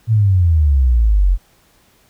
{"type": "exponential sweep", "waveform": "sine", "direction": "down", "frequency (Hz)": [115.3, 42.81], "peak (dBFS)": -9, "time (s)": [0.07, 1.38], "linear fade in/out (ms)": 50, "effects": ["pink hiss -54 dBFS RMS until 2.09 s"]}